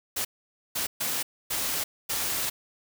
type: noise bursts at uneven times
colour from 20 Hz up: white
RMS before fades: -29 dBFS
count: 5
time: 0.16-0.25 / 0.75-0.87 / 1-1.23 / 1.5-1.84 / 2.09-2.5 s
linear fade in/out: 10 ms
effects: none